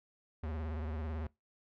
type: tone with vibrato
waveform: square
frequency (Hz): 77.78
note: D#2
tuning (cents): 0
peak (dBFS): -37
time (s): 0.43-1.27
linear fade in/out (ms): 5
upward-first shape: sine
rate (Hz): 18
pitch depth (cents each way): 100
effects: noise-tail reverb RT60 0.2 s tail -22 dB re dry + low-pass 2000 Hz 12 dB/octave